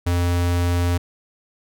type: tone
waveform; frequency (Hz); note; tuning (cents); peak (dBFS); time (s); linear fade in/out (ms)
square; 87.5; F2; +4; -18; 0.06-0.98; 10
effects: none